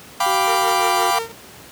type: chord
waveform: 40% pulse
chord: G dominant seventh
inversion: third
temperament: equal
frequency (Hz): 698.5 / 784 / 987.8 / 1174.7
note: F5 / G5 / B5 / D6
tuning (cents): 0 / 0 / 0 / 0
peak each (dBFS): -21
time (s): 0.2-1.19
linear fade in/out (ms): 5
type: tone with pitch glide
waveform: sine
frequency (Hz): 380 to 367.3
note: F#4 to F#4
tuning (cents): +46 to -13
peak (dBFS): -26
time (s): 0.26-1.11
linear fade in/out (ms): 5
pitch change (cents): -59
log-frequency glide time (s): 0.59-0.9
type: tone with tremolo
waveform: sawtooth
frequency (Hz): 456.6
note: A#4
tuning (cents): -36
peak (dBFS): -19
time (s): 0.47-1.32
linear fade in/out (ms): 5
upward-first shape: triangle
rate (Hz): 5.8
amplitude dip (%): 95
effects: pink hiss -41 dBFS RMS until 1.71 s + high-pass 100 Hz 12 dB/octave